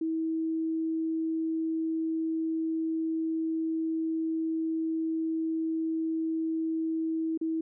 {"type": "tone with dropouts", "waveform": "sine", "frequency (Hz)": 322.6, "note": "E4", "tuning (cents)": -37, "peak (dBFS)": -27, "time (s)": [0.01, 7.61], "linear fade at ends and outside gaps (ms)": 5, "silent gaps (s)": [7.376, 7.412], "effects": []}